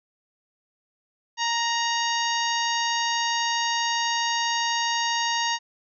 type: harmonic tone with a mistuned harmonic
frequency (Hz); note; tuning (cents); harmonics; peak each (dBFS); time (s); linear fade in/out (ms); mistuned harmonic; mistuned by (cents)
932.3; A#5; 0; 1 / 2 / 3 / 4 / 5 / 6 / 7; -26 / -29 / -31 / -32 / -33 / -34 / -34; 1.37-5.59; 50; 3; +31
effects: none